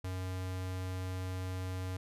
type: tone with notch filter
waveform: square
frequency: 92.5 Hz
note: F#2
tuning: in tune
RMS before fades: -38 dBFS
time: 0.04-1.97 s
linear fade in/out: 5 ms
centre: 200 Hz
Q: 1.9
effects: resampled to 32000 Hz